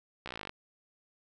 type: slowing click train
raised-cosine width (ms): 0.3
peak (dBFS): -23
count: 14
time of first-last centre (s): 0.26-0.494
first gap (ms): 15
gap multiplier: 1.03
effects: none